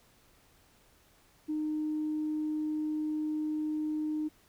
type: tone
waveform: sine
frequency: 306.7 Hz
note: D#4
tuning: 25 cents flat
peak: -29 dBFS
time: 1.48-4.29 s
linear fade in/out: 20 ms
effects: tanh soft clip ceiling -25 dBFS + pink hiss -64 dBFS RMS until 4.48 s